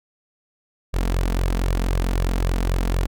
sawtooth tone with flanger, 44.46 Hz, F1, 32 cents sharp, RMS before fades -21 dBFS, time 0.93-3.07 s, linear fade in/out 20 ms, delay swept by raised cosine 1.7 to 4.5 ms, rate 3.9 Hz, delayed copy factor +0.55, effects none

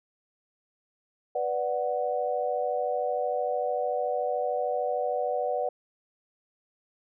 sine chord, B minor, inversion none, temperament equal, 493.9 / 587.3 / 740 Hz, B4 / D5 / F#5, 0 / 0 / 0 cents, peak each -30 dBFS, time 1.35-5.69 s, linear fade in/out 5 ms, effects none

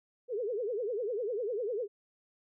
sine tone with vibrato, 450.2 Hz, A4, 40 cents sharp, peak -31 dBFS, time 0.28-1.88 s, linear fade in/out 50 ms, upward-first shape triangle, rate 10 Hz, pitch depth 270 cents each way, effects none

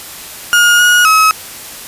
35% pulse tone with pitch steps, 1429 / 1447 / 1281 Hz, F6 / F#6 / E6, +39 / -39 / -50 cents, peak -4 dBFS, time 0.53-1.31 s, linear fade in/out 0 ms, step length 260 ms, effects white hiss -29 dBFS RMS until 1.87 s + resampled to 32000 Hz

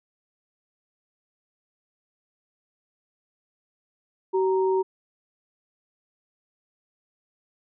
sine tone pair together, 380.2 / 932.3 Hz, F#4 / A#5, +47 / 0 cents, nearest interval octave + major third, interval 1553 cents, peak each -20 / -28 dBFS, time 4.33-4.83 s, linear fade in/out 20 ms, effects none

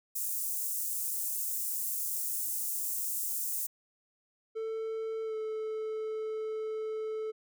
white high-pass noise, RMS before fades -34 dBFS, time 0.15-3.67 s, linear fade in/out 10 ms, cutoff 7300 Hz, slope 24 dB/octave
triangle tone with pitch glide, 444.4 to 436.5 Hz, A4 to A4, +17 to -14 cents, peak -31 dBFS, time 4.55-7.32 s, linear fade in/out 20 ms, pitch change -31 cents, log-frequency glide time 5.24-5.35 s
effects none

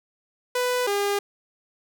sawtooth tone pair in turn, 496.7 / 404.5 Hz, B4 / G#4, +10 / -46 cents, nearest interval major third, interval 356 cents, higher first, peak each -18 dBFS, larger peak neither, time 0.55-0.87 / 0.87-1.19 s, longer neither, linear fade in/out 5 ms, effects none

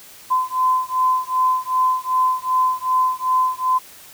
sine beating tone pair, 1022 / 1024.6 Hz, C6 / C6, -41 / -37 cents, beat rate 2.6 Hz, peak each -19 dBFS, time 0.3-3.79 s, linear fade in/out 20 ms, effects white hiss -43 dBFS RMS until 4.13 s

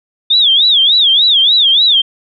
sine tone with vibrato, 3520 Hz, A7, in tune, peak -6 dBFS, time 0.3-2.02 s, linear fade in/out 10 ms, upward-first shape sine, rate 3.4 Hz, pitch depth 200 cents each way, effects none

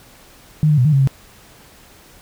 sine tone with pitch steps, 153.3 / 150.1 / 124.2 / 153.5 / 137 / 134.9 Hz, D#3 / D3 / B2 / D#3 / C#3 / C#3, -25 / +38 / +10 / -23 / -20 / -47 cents, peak -10 dBFS, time 0.63-1.074 s, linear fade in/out 0 ms, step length 74 ms, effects pink hiss -46 dBFS RMS until 2.21 s

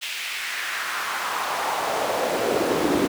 brown noise with high-pass filter sweep, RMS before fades -25 dBFS, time 0.01-3.08 s, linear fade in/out 20 ms, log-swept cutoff 2800 to 300 Hz, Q 2, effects none

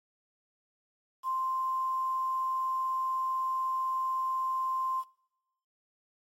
sine tone with quantisation, 1046 Hz, C6, 1 cent flat, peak -28 dBFS, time 1.23-5.04 s, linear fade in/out 50 ms, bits 9, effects noise-tail reverb RT60 0.9 s tail -23 dB re dry + MP3 64 kbps

